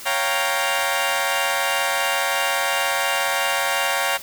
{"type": "chord", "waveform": "15% pulse", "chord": "G half-diminished seventh", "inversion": "second", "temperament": "equal", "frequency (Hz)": [554.4, 698.5, 784, 932.3], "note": ["Db5", "F5", "G5", "Bb5"], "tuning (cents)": [0, 0, 0, 0], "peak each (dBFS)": -19, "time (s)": [0.05, 4.18], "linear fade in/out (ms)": 20, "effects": ["white hiss -37 dBFS RMS until 4.22 s"]}